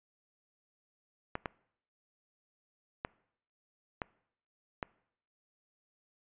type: clicks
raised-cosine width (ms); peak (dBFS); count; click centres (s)
0.5; -19; 5; 1.354 / 1.458 / 3.049 / 4.018 / 4.828
effects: noise-tail reverb RT60 0.7 s tail -23 dB re dry + resampled to 8000 Hz